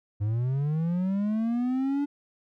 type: linear sweep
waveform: triangle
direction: up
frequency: 100 to 290 Hz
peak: -22 dBFS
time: 0.2-2.06 s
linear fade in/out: 20 ms
effects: none